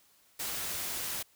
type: noise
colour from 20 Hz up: white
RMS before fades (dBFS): -36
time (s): 0.39-1.23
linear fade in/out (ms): 10
effects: white hiss -65 dBFS RMS until 1.35 s